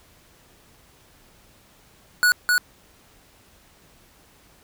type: tone with echo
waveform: square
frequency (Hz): 1466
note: F#6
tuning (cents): -16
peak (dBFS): -15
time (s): 2.23-2.32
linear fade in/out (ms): 0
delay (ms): 260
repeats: 1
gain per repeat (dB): -2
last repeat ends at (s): 2.58
effects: pink hiss -55 dBFS RMS until 4.63 s